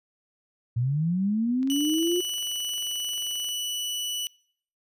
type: linear sweep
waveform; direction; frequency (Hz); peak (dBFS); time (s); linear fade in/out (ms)
sine; up; 113.5 to 361.4; -22; 0.76-2.21; 10
type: click train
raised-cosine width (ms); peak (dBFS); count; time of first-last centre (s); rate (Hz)
0.2; -30; 43; 1.63-3.488; 22.6
type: tone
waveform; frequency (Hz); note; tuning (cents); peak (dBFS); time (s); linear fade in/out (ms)
sawtooth; 2960; F#7; 0; -25; 1.7-4.27; 0
effects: noise-tail reverb RT60 0.6 s tail -25 dB re dry + resampled to 32000 Hz